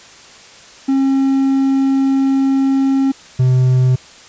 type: tone pair in turn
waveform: triangle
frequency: 270 / 128.01 Hz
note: C#4 / C3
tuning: -45 / -37 cents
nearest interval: octave + minor second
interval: 1292 cents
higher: first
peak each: -9 / -7 dBFS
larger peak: second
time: 0.88-3.12 / 3.39-3.96 s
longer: first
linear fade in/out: 10 ms
effects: white hiss -40 dBFS RMS until 4.28 s + resampled to 16000 Hz

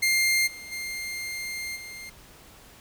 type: tone with level steps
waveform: sawtooth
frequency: 2110 Hz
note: C7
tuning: 14 cents sharp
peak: -17 / -36 / -28 / -35 dBFS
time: 0.02-2.1 s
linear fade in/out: 10 ms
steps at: 0.46 / 0.71 / 1.75 s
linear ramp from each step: 20 ms
effects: pink hiss -51 dBFS RMS until 2.8 s

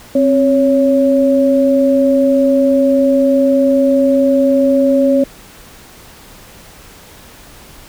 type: tone pair together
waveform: sine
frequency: 265.3 / 557.1 Hz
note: C4 / C#5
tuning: +24 / +9 cents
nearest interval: octave + minor second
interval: 1285 cents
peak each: -11 dBFS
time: 0.15-5.24 s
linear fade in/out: 5 ms
effects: pink hiss -39 dBFS RMS until 7.88 s

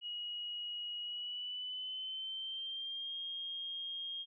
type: tone with pitch glide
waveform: sine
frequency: 2900 to 3236 Hz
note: F#7 to G#7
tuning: -35 to -46 cents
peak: -39 dBFS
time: 0.01-4.26 s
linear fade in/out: 50 ms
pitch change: +189 cents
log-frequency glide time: 1.02-3.15 s
effects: none

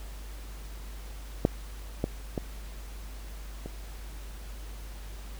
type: clicks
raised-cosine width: 2 ms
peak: -7 / -13 / -16 / -24 dBFS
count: 4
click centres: 1.451 / 2.041 / 2.378 / 3.66 s
effects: added 50 Hz sine -39 dBFS peak until 5.39 s + pink hiss -50 dBFS RMS until 5.39 s

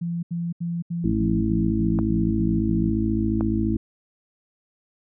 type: tone bursts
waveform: sine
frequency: 170.5 Hz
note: F3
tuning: 41 cents flat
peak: -24 dBFS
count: 10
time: 0.01-2.903 s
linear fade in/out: 10 ms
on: 220 ms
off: 77 ms
type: harmonic tone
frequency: 54.4 Hz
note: A1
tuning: 19 cents flat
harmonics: 1 / 2 / 4 / 5 / 6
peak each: -28 / -27 / -24 / -30 / -25 dBFS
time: 1.04-3.77 s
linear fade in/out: 5 ms
type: clicks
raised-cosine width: 1 ms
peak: -16 dBFS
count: 2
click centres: 1.989 / 3.409 s
effects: none

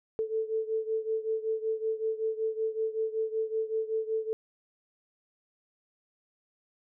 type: beating tone pair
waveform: sine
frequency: 440 / 445.3 Hz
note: A4 / A4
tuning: 0 / +21 cents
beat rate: 5.3 Hz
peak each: -30 / -33 dBFS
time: 0.19-4.33 s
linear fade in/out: 0 ms
effects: none

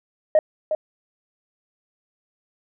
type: tone with echo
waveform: sine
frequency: 620 Hz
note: D#5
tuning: 6 cents flat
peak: -10 dBFS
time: 0.35-0.39 s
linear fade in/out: 2 ms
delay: 360 ms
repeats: 1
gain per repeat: -9 dB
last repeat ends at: 0.75 s
effects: tanh soft clip ceiling -9 dBFS

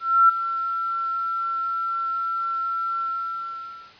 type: tone with ADSR envelope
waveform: sine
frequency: 1351 Hz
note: E6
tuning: 42 cents sharp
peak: -10 dBFS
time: 0-3.94 s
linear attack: 290 ms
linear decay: 9 ms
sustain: -13 dB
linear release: 930 ms
effects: white hiss -48 dBFS RMS until 3.99 s + resampled to 11025 Hz

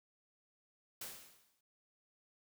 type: noise with exponential decay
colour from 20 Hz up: white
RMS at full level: -43 dBFS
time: 1.01-1.61 s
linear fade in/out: 5 ms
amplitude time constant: 130 ms
effects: none

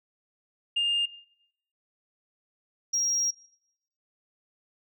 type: tone pair in turn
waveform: sine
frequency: 2815 / 5630 Hz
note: F7 / F8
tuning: +13 / +13 cents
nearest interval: octave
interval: 1200 cents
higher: second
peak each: -21 / -22 dBFS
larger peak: first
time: 0.76-1.06 / 2.93-3.31 s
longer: second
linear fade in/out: 10 ms
effects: noise-tail reverb RT60 0.7 s tail -19 dB re dry + tanh soft clip ceiling -20 dBFS

